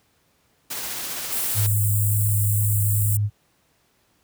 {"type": "noise with tremolo", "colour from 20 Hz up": "white", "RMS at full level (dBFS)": -29, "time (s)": [0.7, 1.67], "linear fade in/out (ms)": 10, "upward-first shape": "triangle", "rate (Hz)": 15, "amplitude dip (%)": 25}
{"type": "high-pass noise", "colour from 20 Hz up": "white", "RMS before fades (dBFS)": -26, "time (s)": [1.32, 3.17], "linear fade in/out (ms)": 5, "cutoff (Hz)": 7500, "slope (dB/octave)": 96}
{"type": "tone", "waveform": "sine", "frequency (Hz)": 103.83, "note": "G#2", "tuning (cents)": 0, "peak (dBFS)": -18, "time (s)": [1.54, 3.3], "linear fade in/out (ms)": 50}
{"effects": ["pink hiss -64 dBFS RMS until 4.23 s", "high-pass 60 Hz 12 dB/octave"]}